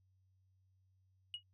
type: tone with exponential decay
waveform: sine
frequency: 2895 Hz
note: F#7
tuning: 38 cents flat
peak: -35 dBFS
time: 1.34-1.43 s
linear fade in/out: 1 ms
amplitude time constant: 18 ms
effects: tanh soft clip ceiling -37 dBFS + added 94 Hz sine -70 dBFS peak until 1.53 s